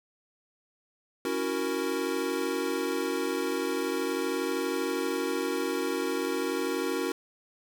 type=chord; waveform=square; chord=F# dominant seventh; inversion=second; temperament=equal; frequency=277.2 / 329.6 / 370 / 466.2 Hz; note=C#4 / E4 / F#4 / A#4; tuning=0 / 0 / 0 / 0 cents; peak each=-35 / -35 / -33 / -34 dBFS; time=1.25-7.12 s; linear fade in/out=2 ms; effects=none